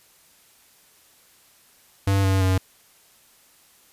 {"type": "tone with pitch steps", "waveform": "square", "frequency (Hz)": [98, 95.87, 93.79], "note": ["G2", "G2", "F#2"], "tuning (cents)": [0, -38, 24], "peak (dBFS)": -18, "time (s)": [2.07, 2.58], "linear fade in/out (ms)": 5, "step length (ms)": 170, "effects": ["white hiss -56 dBFS RMS until 3.92 s", "resampled to 32000 Hz"]}